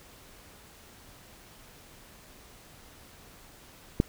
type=click; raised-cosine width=3 ms; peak=-8 dBFS; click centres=4.001 s; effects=pink hiss -53 dBFS RMS until 4.08 s